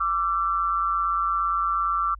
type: tone pair together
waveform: sine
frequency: 1168 / 1345.7 Hz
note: D6 / E6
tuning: -10 / +35 cents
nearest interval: major second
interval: 245 cents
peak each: -23 / -25 dBFS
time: 0-2.15 s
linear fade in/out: 10 ms
effects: added 50 Hz sine -40 dBFS peak until 2.19 s